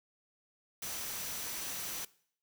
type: tone in noise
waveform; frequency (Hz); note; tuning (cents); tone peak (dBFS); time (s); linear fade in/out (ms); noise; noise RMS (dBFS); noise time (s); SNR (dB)
sine; 5910; F#8; -3; -47; 0.82-2.05; 5; white; -40; 0.82-2.05; -10
effects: noise-tail reverb RT60 0.6 s tail -21 dB re dry